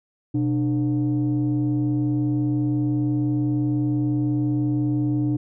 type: tone pair together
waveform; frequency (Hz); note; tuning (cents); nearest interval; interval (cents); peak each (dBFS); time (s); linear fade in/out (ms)
sine; 124.92 / 299.1; B2 / D4; +20 / +32; octave + minor third; 1512; -21 / -20; 0.34-5.37; 10
effects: tanh soft clip ceiling -15 dBFS